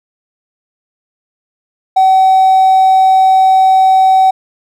triangle tone with hard clipping, 760 Hz, F#5, 46 cents sharp, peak -5 dBFS, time 1.96-4.31 s, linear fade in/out 10 ms, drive 4 dB, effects none

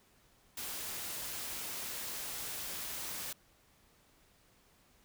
white noise, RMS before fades -41 dBFS, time 0.57-3.33 s, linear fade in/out 5 ms, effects pink hiss -67 dBFS RMS until 5.04 s

